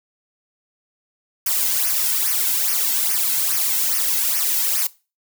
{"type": "noise with flanger", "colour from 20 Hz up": "blue", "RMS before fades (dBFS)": -20, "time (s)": [1.46, 4.87], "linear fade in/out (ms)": 5, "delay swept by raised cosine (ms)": [0.25, 1.75], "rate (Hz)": 2.4, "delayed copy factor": -0.9, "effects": ["noise-tail reverb RT60 0.3 s tail -20 dB re dry"]}